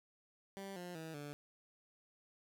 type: tone with pitch steps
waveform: 15% pulse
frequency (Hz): 195.7 / 177.4 / 160.8 / 145.76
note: G3 / F3 / E3 / D3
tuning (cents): -3 / +27 / -43 / -13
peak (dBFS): -39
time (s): 0.57-1.33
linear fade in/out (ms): 0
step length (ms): 190
effects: none